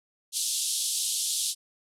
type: band-pass noise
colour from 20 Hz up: white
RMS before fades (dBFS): -29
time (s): 0.32-1.55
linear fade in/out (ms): 50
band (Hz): 3200 to 11000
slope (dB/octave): 48
effects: none